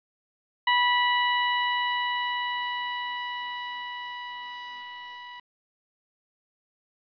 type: tone with level ramp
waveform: 20% pulse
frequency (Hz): 979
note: B5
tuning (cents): -15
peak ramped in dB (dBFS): -14 to -35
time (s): 0.67-5.4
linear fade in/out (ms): 5
effects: resampled to 11025 Hz + 9-bit